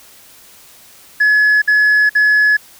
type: tone bursts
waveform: sine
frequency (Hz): 1700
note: G#6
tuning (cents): +40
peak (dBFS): -6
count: 3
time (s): 1.2-2.57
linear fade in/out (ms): 10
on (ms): 420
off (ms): 55
effects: tanh soft clip ceiling -7 dBFS + white hiss -43 dBFS RMS until 2.79 s

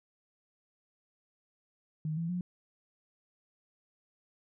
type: tone with pitch steps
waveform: sine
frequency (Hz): 155.56 / 166.73 / 178.69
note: D#3 / E3 / F3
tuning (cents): 0 / +20 / +40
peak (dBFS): -31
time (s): 2.05-2.41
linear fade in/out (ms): 2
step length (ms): 120
effects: none

